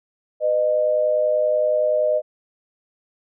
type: tone pair together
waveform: sine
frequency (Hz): 502 / 612.4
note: B4 / D#5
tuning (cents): +28 / -28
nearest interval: minor third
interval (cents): 344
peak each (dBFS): -23 / -17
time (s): 0.4-2.22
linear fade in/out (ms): 50
effects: none